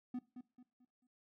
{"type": "tone with echo", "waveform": "triangle", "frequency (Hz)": 248.9, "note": "B3", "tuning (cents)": 14, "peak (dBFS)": -36, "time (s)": [0.14, 0.19], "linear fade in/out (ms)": 5, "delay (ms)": 220, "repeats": 4, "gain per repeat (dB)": -9, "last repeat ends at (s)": 1.07, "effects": ["noise-tail reverb RT60 0.3 s tail -18 dB re dry"]}